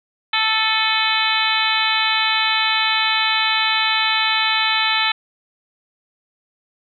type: harmonic tone with a mistuned harmonic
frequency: 440 Hz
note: A4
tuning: in tune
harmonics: 2 / 3 / 4 / 5 / 6 / 7 / 8 / 9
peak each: -24 / -24 / -24 / -24 / -24 / -24 / -24 / -24 dBFS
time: 0.33-5.12 s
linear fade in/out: 5 ms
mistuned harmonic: 6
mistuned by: -62 cents
effects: none